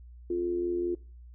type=tone with amplitude modulation; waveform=sine; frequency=350.2 Hz; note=F4; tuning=5 cents sharp; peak=-24 dBFS; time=0.3-0.95 s; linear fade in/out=5 ms; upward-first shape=sine; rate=84.9 Hz; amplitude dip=60%; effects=noise-tail reverb RT60 0.4 s tail -24 dB re dry + added 60 Hz sine -46 dBFS peak until 1.34 s